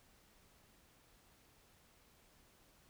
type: silence
effects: pink hiss -68 dBFS RMS until 2.89 s